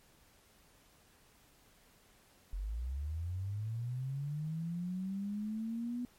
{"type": "linear sweep", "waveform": "sine", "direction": "up", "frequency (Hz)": [44, 246.9], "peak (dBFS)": -35, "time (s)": [2.53, 6.05], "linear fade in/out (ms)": 0, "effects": ["pink hiss -65 dBFS RMS until 6.18 s", "MP3 64 kbps"]}